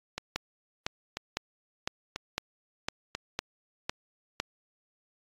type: two click trains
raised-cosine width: 0.2 ms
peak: -16 / -12 dBFS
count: 4 / 9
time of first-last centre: 0.18-3.15 / 0.36-4.4 s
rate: 1.01 / 1.98 Hz
effects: AAC 32 kbps